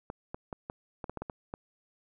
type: clicks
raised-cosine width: 1 ms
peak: -23 dBFS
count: 10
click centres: 0.101 / 0.345 / 0.528 / 0.699 / 1.042 / 1.096 / 1.173 / 1.22 / 1.298 / 1.539 s
effects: none